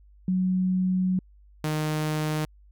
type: tone pair in turn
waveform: sine / sawtooth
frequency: 185 / 153.87 Hz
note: F#3 / D#3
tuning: 0 / -19 cents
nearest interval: minor third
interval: 319 cents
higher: first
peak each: -21 dBFS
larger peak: neither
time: 0.28-1.19 / 1.64-2.45 s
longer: first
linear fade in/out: 2 ms
effects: added 50 Hz sine -51 dBFS peak until 2.71 s